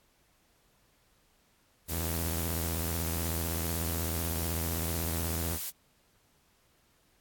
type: tone with vibrato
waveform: sawtooth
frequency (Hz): 82.41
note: E2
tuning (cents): 0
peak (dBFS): -28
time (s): 1.88-5.59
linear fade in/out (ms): 50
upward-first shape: sine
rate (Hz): 16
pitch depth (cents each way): 98
type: noise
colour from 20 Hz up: blue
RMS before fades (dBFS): -36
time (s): 1.88-5.71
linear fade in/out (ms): 20
effects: pink hiss -68 dBFS RMS until 7.2 s + AAC 64 kbps